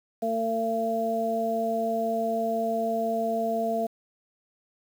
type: harmonic tone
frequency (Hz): 226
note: A3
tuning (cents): +47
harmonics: 1 / 2 / 3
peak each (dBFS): -31 / -31 / -26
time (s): 0.22-3.87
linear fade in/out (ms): 10
effects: 8-bit